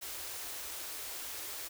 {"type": "band-stop noise", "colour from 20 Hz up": "white", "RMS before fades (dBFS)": -42, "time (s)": [0.01, 1.69], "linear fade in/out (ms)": 20, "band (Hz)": [110, 270], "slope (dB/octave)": 48, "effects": []}